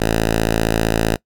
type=tone; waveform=5% pulse; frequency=55.3 Hz; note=A1; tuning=9 cents sharp; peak=-4 dBFS; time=0-1.16 s; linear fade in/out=5 ms; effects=noise-tail reverb RT60 0.1 s tail -22 dB re dry